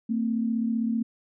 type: tone pair together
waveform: sine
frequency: 226 / 261.6 Hz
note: A3 / C4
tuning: +47 / 0 cents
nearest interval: minor third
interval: 253 cents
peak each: -24 / -31 dBFS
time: 0.09-1.03 s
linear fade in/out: 10 ms
effects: none